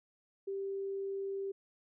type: tone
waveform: sine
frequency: 392 Hz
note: G4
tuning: in tune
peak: -35 dBFS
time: 0.47-1.52 s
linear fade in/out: 10 ms
effects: none